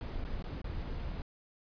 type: noise with dropouts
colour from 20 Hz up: brown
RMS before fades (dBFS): -38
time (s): 0.01-1.22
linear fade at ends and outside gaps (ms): 1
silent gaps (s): 0.241-0.249 / 0.425-0.441 / 0.617-0.643
effects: resampled to 11025 Hz